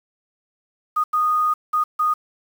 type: tone bursts at uneven times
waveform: sine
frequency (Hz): 1236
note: D#6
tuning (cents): -12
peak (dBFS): -16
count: 4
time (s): 0.96-1.04 / 1.13-1.54 / 1.73-1.84 / 1.99-2.14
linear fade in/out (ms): 10
effects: 7-bit